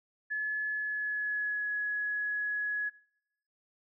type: tone with pitch glide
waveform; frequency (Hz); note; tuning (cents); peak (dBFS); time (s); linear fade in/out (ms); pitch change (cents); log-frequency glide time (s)
sine; 1712 to 1683.6; A6 to G#6; -48 to +23; -30; 0.3-2.9; 20; -29; 0.69-1.7
effects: noise-tail reverb RT60 0.8 s tail -23 dB re dry